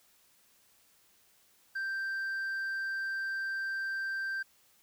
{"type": "tone with tanh clipping", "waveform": "sine", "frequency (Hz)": 1570, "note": "G6", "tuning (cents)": 2, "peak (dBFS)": -33, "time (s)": [1.75, 4.43], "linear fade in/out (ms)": 10, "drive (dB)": 3, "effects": ["white hiss -66 dBFS RMS until 4.82 s"]}